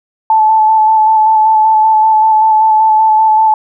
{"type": "tone with vibrato", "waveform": "sine", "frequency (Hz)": 872, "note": "A5", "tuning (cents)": -16, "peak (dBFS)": -5, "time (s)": [0.3, 3.54], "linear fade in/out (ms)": 2, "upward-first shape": "square", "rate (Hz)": 5.2, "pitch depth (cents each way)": 16, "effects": []}